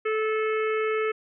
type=harmonic tone; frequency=435.5 Hz; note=A4; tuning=18 cents flat; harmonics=1 / 3 / 4 / 5 / 6 / 7; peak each=-24 / -31 / -37 / -34 / -40 / -47 dBFS; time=0.05-1.12 s; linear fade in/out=10 ms; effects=none